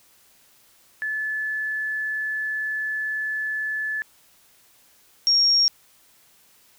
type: tone pair in turn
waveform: sine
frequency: 1731 / 5566 Hz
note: A6 / F8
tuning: -29 / -7 cents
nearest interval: octave + minor sixth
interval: 2022 cents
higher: second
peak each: -24 / -15 dBFS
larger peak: second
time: 1.02-4.02 / 5.27-5.68 s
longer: first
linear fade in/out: 0 ms
effects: white hiss -57 dBFS RMS until 6.78 s